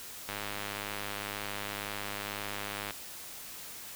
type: click train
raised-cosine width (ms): 0.3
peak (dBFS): -20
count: 268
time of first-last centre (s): 0.29-2.908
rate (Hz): 102
effects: white hiss -45 dBFS RMS until 3.95 s